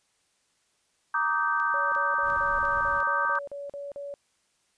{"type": "chord", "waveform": "sine", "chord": "Eb major seventh", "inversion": "second", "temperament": "just", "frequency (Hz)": [933.4, 1166.7, 1244.5, 1555.6], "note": ["Bb5", "D6", "Eb6", "G6"], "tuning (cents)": [2, -12, 0, -14], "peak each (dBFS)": [-31, -28, -30, -27], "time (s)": [1.14, 3.39], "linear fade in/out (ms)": 5}
{"type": "click train", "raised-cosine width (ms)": 0.2, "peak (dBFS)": -32, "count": 6, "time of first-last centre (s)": [1.6, 3.354], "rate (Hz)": 2.85}
{"type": "tone bursts", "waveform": "sine", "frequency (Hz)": 567, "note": "C#5", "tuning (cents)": 39, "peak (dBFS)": -34, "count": 11, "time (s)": [1.74, 4.14], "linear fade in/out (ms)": 0, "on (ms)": 180, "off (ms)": 42}
{"type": "noise", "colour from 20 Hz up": "brown", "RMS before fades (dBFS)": -42, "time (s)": [2.22, 3.04], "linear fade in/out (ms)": 50}
{"effects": ["white hiss -70 dBFS RMS until 4.77 s", "resampled to 22050 Hz"]}